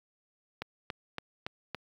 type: click train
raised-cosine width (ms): 0.3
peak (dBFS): -19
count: 5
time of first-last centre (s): 0.62-1.747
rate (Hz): 3.55
effects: high-pass 60 Hz 12 dB/octave + 9-bit